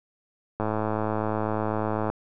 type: click train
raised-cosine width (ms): 1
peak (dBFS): -13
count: 163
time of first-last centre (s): 0.6-2.1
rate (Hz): 108
effects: none